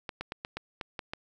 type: clicks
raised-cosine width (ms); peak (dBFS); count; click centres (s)
0.3; -19; 8; 0.092 / 0.21 / 0.321 / 0.449 / 0.57 / 0.812 / 0.992 / 1.135
effects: 10-bit